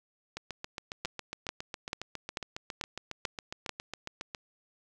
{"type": "two click trains", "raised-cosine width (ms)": 0.2, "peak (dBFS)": [-20, -15], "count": [30, 7], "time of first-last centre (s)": [[0.37, 4.348], [1.05, 3.693]], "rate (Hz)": [7.29, 2.27], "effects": []}